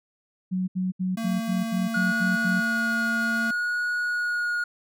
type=tone bursts; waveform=sine; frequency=185 Hz; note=F#3; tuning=in tune; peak=-23 dBFS; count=9; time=0.51-2.608 s; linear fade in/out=20 ms; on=170 ms; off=71 ms
type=tone; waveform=square; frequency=226.7 Hz; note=A#3; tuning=48 cents flat; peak=-28 dBFS; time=1.17-3.51 s; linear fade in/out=5 ms
type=tone with vibrato; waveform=triangle; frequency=1446 Hz; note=F#6; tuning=40 cents flat; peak=-22 dBFS; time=1.94-4.64 s; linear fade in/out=5 ms; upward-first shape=sine; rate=0.63 Hz; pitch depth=11 cents each way
effects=none